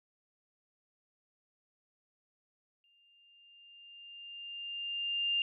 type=tone with exponential growth; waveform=sine; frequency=2800 Hz; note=F7; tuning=4 cents sharp; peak=-27 dBFS; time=2.84-5.42 s; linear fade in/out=1 ms; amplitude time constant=560 ms; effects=none